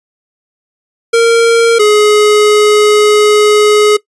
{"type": "tone pair in turn", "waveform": "square", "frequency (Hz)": [462.3, 420.4], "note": ["A#4", "G#4"], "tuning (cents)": [-14, 21], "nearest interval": "major second", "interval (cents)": 165, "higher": "first", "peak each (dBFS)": -5, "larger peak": "neither", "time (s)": [[1.13, 1.79], [1.79, 3.97]], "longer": "second", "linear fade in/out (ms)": 10, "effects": ["noise-tail reverb RT60 0.1 s tail -19 dB re dry", "resampled to 24000 Hz"]}